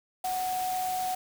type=tone in noise; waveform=sine; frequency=740 Hz; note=F#5; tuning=in tune; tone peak=-28 dBFS; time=0.24-1.15 s; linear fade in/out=5 ms; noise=white; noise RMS=-39 dBFS; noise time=0.24-1.15 s; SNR=+8 dB; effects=none